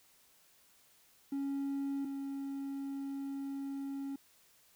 triangle tone pair in turn, 277.2 / 275.6 Hz, C#4 / C#4, 0 / -10 cents, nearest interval unison, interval 10 cents, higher first, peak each -31 / -35 dBFS, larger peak first, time 1.32-2.05 / 2.05-4.16 s, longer second, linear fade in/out 5 ms, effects tanh soft clip ceiling -27 dBFS + white hiss -66 dBFS RMS until 4.75 s

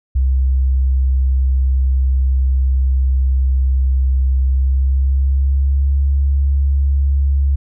sine tone with pitch glide, 65.5 to 69.23 Hz, C2 to C#2, +2 to -2 cents, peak -11 dBFS, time 0.15-7.56 s, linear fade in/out 10 ms, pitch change +96 cents, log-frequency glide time 4.39-5.99 s, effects none

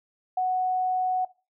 sine tone, 740 Hz, F#5, in tune, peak -22 dBFS, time 0.37-1.25 s, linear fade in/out 5 ms, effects noise-tail reverb RT60 0.3 s tail -19 dB re dry

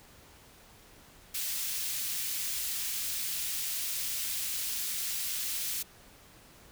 white high-pass noise, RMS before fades -34 dBFS, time 1.34-5.83 s, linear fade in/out 10 ms, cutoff 2400 Hz, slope 12 dB/octave, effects pink hiss -56 dBFS RMS until 6.71 s

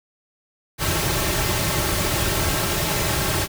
pink noise with comb filter, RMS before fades -22 dBFS, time 0.78-3.48 s, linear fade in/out 50 ms, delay 4.1 ms, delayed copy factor -0.6, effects none

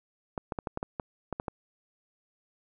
clicks, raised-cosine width 1 ms, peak -18 dBFS, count 10, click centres 0.378 / 0.522 / 0.588 / 0.672 / 0.774 / 0.829 / 0.998 / 1.327 / 1.399 / 1.482 s, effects none

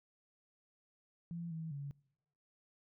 sine tone with pitch steps, 169.8 / 161.4 / 141.6 Hz, F3 / E3 / C#3, -48 / -36 / +37 cents, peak -40 dBFS, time 1.31-1.91 s, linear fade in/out 0 ms, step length 200 ms, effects noise-tail reverb RT60 0.8 s tail -24 dB re dry

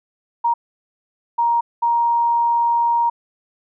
sine tone bursts at uneven times, 939 Hz, A#5, 12 cents sharp, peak -14 dBFS, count 3, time 0.44-0.54 / 1.38-1.61 / 1.82-3.1 s, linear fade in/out 10 ms, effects none

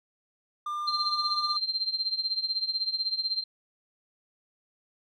triangle tone, 1198 Hz, D6, 34 cents sharp, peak -28 dBFS, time 0.66-1.57 s, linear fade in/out 5 ms
sine tone with tremolo, 4152 Hz, C8, 14 cents flat, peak -23 dBFS, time 0.87-3.44 s, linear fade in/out 10 ms, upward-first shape triangle, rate 16 Hz, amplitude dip 90%
effects none

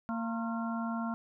harmonic tone with a mistuned harmonic, 229.1 Hz, A#3, 30 cents flat, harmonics 1 / 3 / 4 / 5 / 6, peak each -33 / -41 / -44 / -43 / -42 dBFS, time 0.09-1.14 s, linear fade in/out 0 ms, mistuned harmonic 5, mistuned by -110 cents, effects none

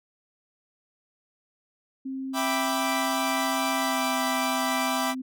sine tone with pitch glide, 265.7 to 258.7 Hz, C4 to C4, +27 to -19 cents, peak -30 dBFS, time 2.05-5.22 s, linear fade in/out 10 ms, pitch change -46 cents, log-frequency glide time 3.8-4.05 s
sawtooth chord, E minor seventh, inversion none, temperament equal, 659.3 / 784 / 987.8 / 1174.7 Hz, E5 / G5 / B5 / D6, 0 / 0 / 0 / 0 cents, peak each -27 dBFS, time 2.33-5.15 s, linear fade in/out 50 ms
effects none

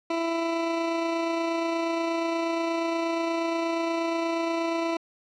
20% pulse tone with amplitude modulation, 332.5 Hz, E4, 15 cents sharp, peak -19 dBFS, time 0.1-4.97 s, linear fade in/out 5 ms, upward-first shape sine, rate 28.4 Hz, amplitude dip 25%, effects low-pass 4000 Hz 12 dB/octave

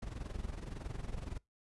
brown noise with amplitude modulation, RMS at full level -39 dBFS, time 0.02-1.38 s, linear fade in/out 5 ms, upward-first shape sine, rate 21.7 Hz, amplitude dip 75%, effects noise-tail reverb RT60 0.2 s tail -24 dB re dry + resampled to 24000 Hz

